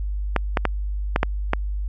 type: clicks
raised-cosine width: 0.5 ms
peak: -3 dBFS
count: 6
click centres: 0.363 / 0.572 / 0.653 / 1.161 / 1.231 / 1.534 s
effects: added 50 Hz sine -23 dBFS peak until 1.88 s